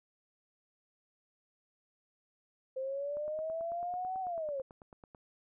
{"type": "linear two-way sweep", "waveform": "sine", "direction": "up then down", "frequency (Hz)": [519, 763, 519], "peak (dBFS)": -34, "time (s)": [2.76, 4.62], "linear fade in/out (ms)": 10, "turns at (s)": 4.2}
{"type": "click train", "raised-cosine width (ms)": 1, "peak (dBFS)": -38, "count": 19, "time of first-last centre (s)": [3.17, 5.148], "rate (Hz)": 9.1}
{"effects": []}